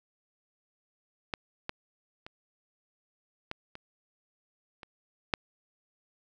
clicks, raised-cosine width 0.3 ms, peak -15 / -17 / -27 / -19 / -27 / -28 / -9 dBFS, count 7, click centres 1.338 / 1.694 / 2.265 / 3.514 / 3.754 / 4.832 / 5.338 s, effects none

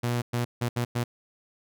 sawtooth tone bursts at uneven times, 120.5 Hz, B2, 42 cents flat, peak -21 dBFS, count 5, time 0.03-0.22 / 0.33-0.45 / 0.61-0.69 / 0.76-0.85 / 0.95-1.04 s, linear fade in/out 10 ms, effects none

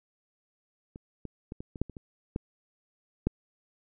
clicks, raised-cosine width 3 ms, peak -30 / -25 / -25 / -26 / -28 / -14 / -30 / -29 / -17 / -12 dBFS, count 10, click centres 0.959 / 1.253 / 1.521 / 1.605 / 1.758 / 1.816 / 1.897 / 1.968 / 2.361 / 3.27 s, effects none

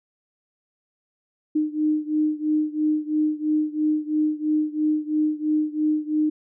sine beating tone pair, 304.8 / 307.8 Hz, D#4 / D#4, -36 / -19 cents, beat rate 3 Hz, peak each -22 / -24 dBFS, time 1.55-6.3 s, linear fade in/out 10 ms, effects none

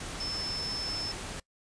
sine tone in noise, 5274 Hz, E8, in tune, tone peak -33 dBFS, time 0.2-1.12 s, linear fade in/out 5 ms, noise pink, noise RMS -39 dBFS, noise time 0-1.4 s, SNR +3 dB, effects noise-tail reverb RT60 0.1 s tail -22 dB re dry + resampled to 22050 Hz

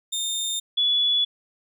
25% pulse / sine tone pair in turn, 3633 / 3418 Hz, A#7 / G#7, -45 / +49 cents, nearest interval minor second, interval 106 cents, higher first, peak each -21 / -18 dBFS, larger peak second, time 0.12-0.6 / 0.77-1.25 s, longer neither, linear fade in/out 10 ms, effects none

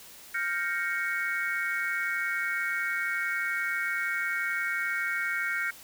sine chord, G half-diminished seventh, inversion third, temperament equal, 1396.9 / 1568 / 1864.7 / 2217 Hz, F6 / G6 / Bb6 / Db7, 0 / 0 / 0 / 0 cents, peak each -33 dBFS, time 0.34-5.71 s, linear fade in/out 10 ms, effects white hiss -49 dBFS RMS until 5.83 s

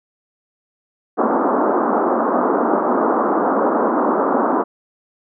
pink band-pass noise, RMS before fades -17 dBFS, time 1.17-4.64 s, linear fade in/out 20 ms, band 230 to 1300 Hz, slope 48 dB/octave, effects none

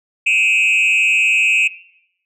sine tone with frequency modulation, 2548 Hz, D#7, 41 cents sharp, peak -9 dBFS, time 0.26-1.68 s, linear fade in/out 10 ms, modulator 181 Hz, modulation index 0.95, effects noise-tail reverb RT60 0.8 s tail -20 dB re dry + tanh soft clip ceiling -10 dBFS

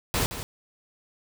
pink noise with echo, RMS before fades -25 dBFS, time 0.14-0.26 s, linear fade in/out 0 ms, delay 170 ms, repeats 1, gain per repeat -10 dB, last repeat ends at 0.43 s, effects none

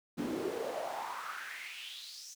brown noise with high-pass filter sweep, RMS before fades -40 dBFS, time 0.17-2.35 s, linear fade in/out 20 ms, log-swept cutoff 240 to 6300 Hz, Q 4.9, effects none

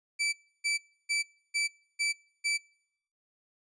sawtooth tone bursts, 2318 Hz, D7, 23 cents flat, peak -23 dBFS, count 6, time 0.19-2.58 s, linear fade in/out 20 ms, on 140 ms, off 310 ms, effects noise-tail reverb RT60 0.7 s tail -26 dB re dry + resampled to 22050 Hz

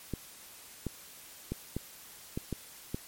clicks, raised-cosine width 3 ms, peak -20 dBFS, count 7, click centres 0.137 / 0.867 / 1.52 / 1.766 / 2.375 / 2.527 / 2.945 s, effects white hiss -51 dBFS RMS until 3.07 s + MP3 64 kbps

